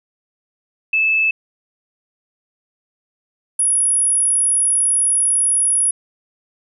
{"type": "tone pair in turn", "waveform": "sine", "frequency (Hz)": [2618, 10331], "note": ["E7", "E9"], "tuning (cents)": [-13, -36], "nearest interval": "2 octaves", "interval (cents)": 2377, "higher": "second", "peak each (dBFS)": -13, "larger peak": "neither", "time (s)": [[0.93, 1.31], [3.59, 5.91]], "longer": "second", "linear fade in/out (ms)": 5, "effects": []}